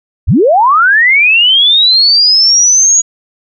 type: linear sweep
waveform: sine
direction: up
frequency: 41.2 to 6770 Hz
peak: -4 dBFS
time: 0.27-3.02 s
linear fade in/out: 20 ms
effects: none